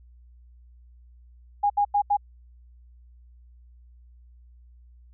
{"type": "tone bursts at uneven times", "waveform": "sine", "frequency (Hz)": 818, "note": "G#5", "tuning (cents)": -26, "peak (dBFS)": -18, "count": 4, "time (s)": [[1.63, 1.7], [1.77, 1.85], [1.94, 2.02], [2.1, 2.17]], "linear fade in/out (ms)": 10, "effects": ["added 60 Hz sine -49 dBFS peak until 5.13 s"]}